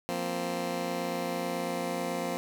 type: chord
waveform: 15% pulse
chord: F suspended fourth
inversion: none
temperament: just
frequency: 174.61 / 232.8 / 261.9 Hz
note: F3 / Bb3 / C4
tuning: 0 / -2 / +2 cents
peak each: -29 / -30 / -30 dBFS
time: 0.09-2.37 s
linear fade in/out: 0 ms
effects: none